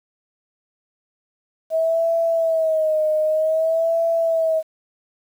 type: tone with vibrato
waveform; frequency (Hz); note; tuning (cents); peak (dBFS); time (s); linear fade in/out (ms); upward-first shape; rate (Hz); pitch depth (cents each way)
sine; 641; E5; -49; -16; 1.7-4.63; 50; sine; 0.53; 64
effects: 8-bit